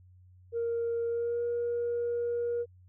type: tone with pitch glide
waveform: sine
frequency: 466.2 to 475.4 Hz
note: A#4 to A#4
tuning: 0 to +34 cents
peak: -27 dBFS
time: 0.52-2.66 s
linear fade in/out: 50 ms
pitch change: +34 cents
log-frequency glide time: 1.07-1.43 s
effects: tanh soft clip ceiling -25 dBFS + added 91 Hz sine -54 dBFS peak until 2.88 s